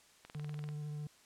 click train, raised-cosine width 0.3 ms, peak -34 dBFS, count 10, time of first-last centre 0.25-0.689 s, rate 20.5 Hz
triangle tone with vibrato, 149.1 Hz, D3, 27 cents sharp, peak -37 dBFS, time 0.35-1.07 s, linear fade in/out 2 ms, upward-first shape sine, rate 14 Hz, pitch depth 14 cents each way
effects white hiss -64 dBFS RMS until 1.25 s + low-pass 9000 Hz 12 dB/octave

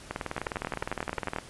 two click trains, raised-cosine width 0.5 ms, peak -16 / -15 dBFS, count 26 / 12, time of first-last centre 0.11-1.386 / 0.38-1.362 s, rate 19.6 / 11.2 Hz, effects pink hiss -48 dBFS RMS until 1.49 s + resampled to 24000 Hz

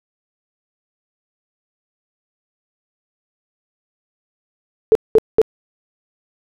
sine tone bursts, 440.3 Hz, A4, 1 cent sharp, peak -6 dBFS, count 3, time 4.92-5.416 s, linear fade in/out 0 ms, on 32 ms, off 200 ms, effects none

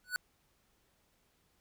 square tone with exponential growth, 1480 Hz, F#6, in tune, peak -28 dBFS, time 0.04-0.16 s, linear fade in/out 0 ms, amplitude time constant 24 ms, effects pink hiss -73 dBFS RMS until 1.6 s

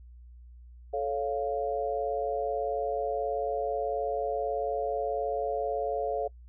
sine chord, A augmented, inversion none, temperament equal with one note detuned, 436 / 554.4 / 698.5 Hz, A4 / C#5 / E#5, -16 / 0 / 0 cents, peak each -32 dBFS, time 0.93-6.28 s, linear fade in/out 10 ms, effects noise-tail reverb RT60 0.1 s tail -25 dB re dry + added 60 Hz sine -47 dBFS peak until 6.48 s

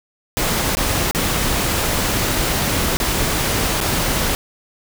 pink noise with dropouts, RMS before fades -19 dBFS, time 0.37-4.35 s, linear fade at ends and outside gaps 0 ms, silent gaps 0.751-0.77 / 1.111-1.148 / 2.97-3.001 / 3.804-3.812 s, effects none

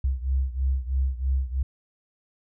sine beating tone pair, 65 / 68.1 Hz, C2 / C#2, -11 / -30 cents, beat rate 3.1 Hz, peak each -24 / -27 dBFS, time 0.04-1.63 s, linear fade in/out 5 ms, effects none

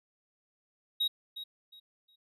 triangle tone with echo, 3800 Hz, A#7, 33 cents sharp, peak -25 dBFS, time 1-1.08 s, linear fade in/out 10 ms, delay 360 ms, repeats 3, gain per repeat -12 dB, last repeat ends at 2.16 s, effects none

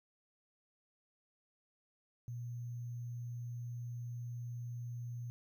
sine tone with sample-and-hold, 119.8 Hz, A#2, 48 cents sharp, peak -40 dBFS, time 2.28-5.3 s, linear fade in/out 0 ms, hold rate 6300 Hz, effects none

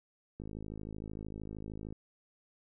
click train, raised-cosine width 3 ms, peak -30 dBFS, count 82, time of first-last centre 0.4-1.925 s, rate 53.1 Hz, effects none

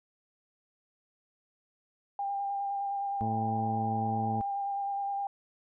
sine tone with vibrato, 798 Hz, G5, 31 cents sharp, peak -30 dBFS, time 2.19-5.27 s, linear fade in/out 2 ms, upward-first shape square, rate 9.7 Hz, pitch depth 12 cents each way
harmonic tone, 110 Hz, A2, in tune, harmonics 1 / 2 / 3 / 4 / 5 / 6 / 7 / 8 / 9, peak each -34 / -34 / -45 / -43 / -51 / -45 / -49 / -50 / -55 dBFS, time 3.21-4.41 s, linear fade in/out 0 ms
effects none

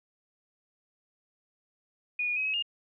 sine tone with pitch steps, 2458 / 2442 / 2538 / 2559 / 2829 Hz, D#7 / D#7 / D#7 / D#7 / F7, -22 / -33 / +34 / +48 / +22 cents, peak -27 dBFS, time 2.19-2.625 s, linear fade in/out 5 ms, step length 87 ms, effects none

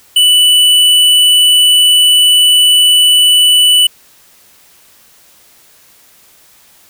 sine tone with hard clipping, 2973 Hz, F#7, 8 cents sharp, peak -6 dBFS, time 0.16-3.87 s, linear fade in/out 5 ms, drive 12 dB, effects white hiss -45 dBFS RMS until 6.89 s

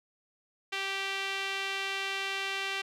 sawtooth tone with band-pass filter, 390.2 Hz, G4, 8 cents flat, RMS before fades -34 dBFS, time 0.72-2.82 s, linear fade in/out 10 ms, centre 2700 Hz, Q 1.7, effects none

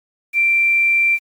sine tone with quantisation, 2355 Hz, D7, 4 cents sharp, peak -12 dBFS, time 0.33-1.19 s, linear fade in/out 50 ms, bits 7, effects Opus 48 kbps

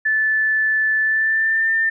sine tone with pitch glide, 1748 to 1797.1 Hz, A6 to A6, -12 to +36 cents, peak -15 dBFS, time 0.05-1.9 s, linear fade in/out 10 ms, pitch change +48 cents, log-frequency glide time 1-1.7 s, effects none

